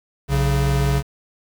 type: tone pair together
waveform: square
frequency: 61.52 / 138.59 Hz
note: B1 / C#3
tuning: -6 / 0 cents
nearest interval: octave + major second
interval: 1406 cents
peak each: -21 / -19 dBFS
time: 0.28-1.03 s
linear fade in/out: 50 ms
effects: 8-bit